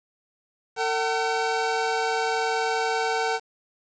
25% pulse tone pair together, 451.3 / 759 Hz, A4 / F#5, +44 / +44 cents, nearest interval major sixth, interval 900 cents, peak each -22 dBFS, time 0.76-3.4 s, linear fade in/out 50 ms, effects resampled to 16000 Hz + 8-bit

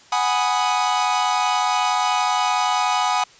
45% pulse chord, G# minor seventh, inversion third, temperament equal, 740 / 830.6 / 987.8 / 1244.5 Hz, F#5 / G#5 / B5 / D#6, 0 / 0 / 0 / 0 cents, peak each -23 / -23 / -24 / -24 dBFS, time 0.12-3.24 s, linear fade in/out 5 ms, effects white hiss -49 dBFS RMS until 3.39 s + resampled to 16000 Hz

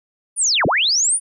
sine linear two-way sweep, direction down then up, 9900 to 79.7 to 9900 Hz, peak -14 dBFS, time 0.36-1.2 s, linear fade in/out 50 ms, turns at 0.66 s, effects none

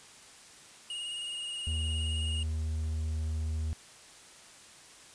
square tone with vibrato, 2862 Hz, F7, 42 cents sharp, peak -36 dBFS, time 0.9-2.43 s, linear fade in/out 2 ms, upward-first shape triangle, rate 19 Hz, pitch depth 34 cents each way
triangle tone with pitch glide, 79.3 to 78.66 Hz, D#2 to D#2, +33 to +19 cents, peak -28 dBFS, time 1.67-3.73 s, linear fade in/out 0 ms, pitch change -14 cents, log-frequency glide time 1.89-2.57 s
effects white hiss -53 dBFS RMS until 5.14 s + resampled to 22050 Hz

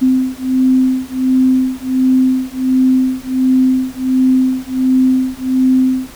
sine beating tone pair, 258.1 / 259.5 Hz, C4 / C4, -23 / -14 cents, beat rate 1.4 Hz, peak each -13 dBFS, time 0.01-6.11 s, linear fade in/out 20 ms, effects pink hiss -37 dBFS RMS until 6.15 s

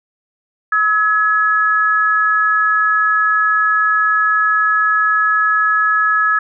sine tone pair together, 1289.1 / 1689 Hz, E6 / G#6, -39 / +29 cents, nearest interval perfect fourth, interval 468 cents, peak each -14 dBFS, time 0.72-6.39 s, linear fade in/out 5 ms, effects none

